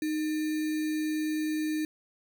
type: tone with sample-and-hold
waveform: sine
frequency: 309.4 Hz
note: D#4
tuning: 10 cents flat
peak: -27 dBFS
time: 0.02-1.85 s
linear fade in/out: 2 ms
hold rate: 2100 Hz
effects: none